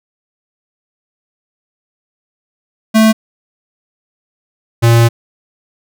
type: tone pair in turn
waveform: square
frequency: 220 / 116.54 Hz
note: A3 / A#2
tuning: 0 / 0 cents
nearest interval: major seventh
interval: 1100 cents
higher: first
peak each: -6 dBFS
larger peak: neither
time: 2.94-3.13 / 4.82-5.09 s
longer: second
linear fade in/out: 20 ms
effects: none